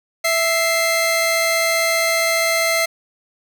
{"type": "tone pair together", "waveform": "sawtooth", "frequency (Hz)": [659.3, 2093], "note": ["E5", "C7"], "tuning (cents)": [0, 0], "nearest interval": "octave + minor sixth", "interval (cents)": 2000, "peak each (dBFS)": -15, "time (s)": [0.24, 2.86], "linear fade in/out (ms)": 10, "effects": []}